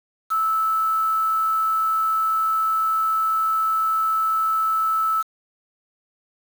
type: tone with quantisation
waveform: sine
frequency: 1311 Hz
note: E6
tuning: 10 cents flat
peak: -18 dBFS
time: 0.3-5.23 s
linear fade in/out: 20 ms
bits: 6
effects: none